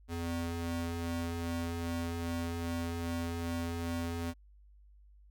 40% pulse ring-modulated tone, 168.9 Hz, E3, 42 cents sharp, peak -30 dBFS, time 0.08-4.34 s, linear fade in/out 50 ms, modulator 83.2 Hz, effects added 50 Hz sine -56 dBFS peak until 5.3 s

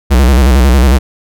square tone with vibrato, 64.8 Hz, C2, 16 cents flat, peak -5 dBFS, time 0.1-0.99 s, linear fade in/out 20 ms, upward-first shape square, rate 11 Hz, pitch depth 110 cents each way, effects none

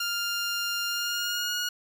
15% pulse tone with pitch glide, 1400 to 1443.5 Hz, F6 to F#6, +4 to -43 cents, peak -21 dBFS, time 0-1.69 s, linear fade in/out 5 ms, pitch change +53 cents, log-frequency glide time 0.86-1.57 s, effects none

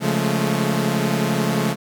sawtooth tone cluster, 138.7 / 174.6 / 210.7 / 222.1 Hz, C#3 / F3 / G#3 / A3, +1 / 0 / +25 / +16 cents, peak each -20 dBFS, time 0-1.76 s, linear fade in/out 50 ms, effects none

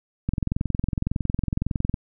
click train, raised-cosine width 5 ms, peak -11 dBFS, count 37, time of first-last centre 0.29-1.941 s, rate 21.8 Hz, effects none

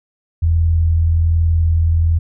sine tone pair together, 41.2 / 82.41 Hz, E1 / E2, 0 / 0 cents, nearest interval octave, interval 1200 cents, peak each -22 / -11 dBFS, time 0.42-2.19 s, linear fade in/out 10 ms, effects none

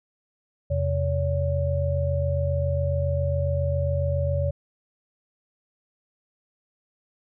sine tone cluster, 84.8 / 132.1 / 568 Hz, E2 / C3 / C#5, +50 / +17 / +42 cents, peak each -24 / -27 / -27 dBFS, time 0.7-4.51 s, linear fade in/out 10 ms, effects none

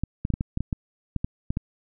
clicks, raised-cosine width 5 ms, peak -13 dBFS, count 12, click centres 0.036 / 0.251 / 0.303 / 0.339 / 0.409 / 0.574 / 0.606 / 0.728 / 1.163 / 1.245 / 1.505 / 1.571 s, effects none

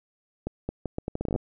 accelerating click train, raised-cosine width 2 ms, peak -16 dBFS, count 14, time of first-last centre 0.47-1.361 s, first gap 220 ms, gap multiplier 0.76, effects none

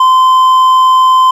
triangle tone with hard clipping, 1032 Hz, C6, 24 cents flat, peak -5 dBFS, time 0-1.31 s, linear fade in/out 5 ms, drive 7 dB, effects none

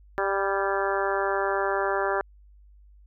harmonic tone with a mistuned harmonic, 196.7 Hz, G3, 6 cents sharp, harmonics 2 / 3 / 4 / 5 / 6 / 7 / 8 / 9, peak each -28 / -30 / -31 / -32 / -33 / -33 / -34 / -35 dBFS, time 0.18-2.21 s, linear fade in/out 0 ms, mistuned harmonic 9, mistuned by -48 cents, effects added 50 Hz sine -50 dBFS peak until 3.06 s

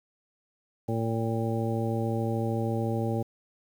harmonic tone, 113.5 Hz, A#2, 46 cents flat, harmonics 1 / 2 / 3 / 4 / 5 / 7, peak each -29 / -32 / -34 / -35 / -36 / -37 dBFS, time 0.88-3.23 s, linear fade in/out 10 ms, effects 9-bit

